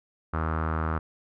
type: tone with low-pass filter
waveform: sawtooth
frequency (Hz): 79.7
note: D#2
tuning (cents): +42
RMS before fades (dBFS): -28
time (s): 0.33-0.99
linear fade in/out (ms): 10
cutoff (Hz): 1300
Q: 5
effects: none